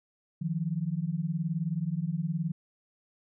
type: beating tone pair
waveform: sine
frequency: 155.56 / 174.56 Hz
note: D#3 / F3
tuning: 0 / -1 cents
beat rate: 19 Hz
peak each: -31 / -31 dBFS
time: 0.41-2.52 s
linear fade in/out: 10 ms
effects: none